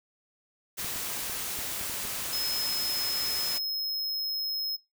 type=noise; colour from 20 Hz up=white; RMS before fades=-34 dBFS; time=0.77-3.59 s; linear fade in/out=20 ms
type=clicks; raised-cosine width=3 ms; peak=-32 dBFS; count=7; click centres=0.846 / 0.96 / 1.297 / 1.589 / 1.812 / 1.897 / 2.051 s
type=tone; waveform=square; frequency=5150 Hz; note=E8; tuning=41 cents flat; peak=-29 dBFS; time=2.32-4.77 s; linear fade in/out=20 ms
effects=noise-tail reverb RT60 0.2 s tail -20 dB re dry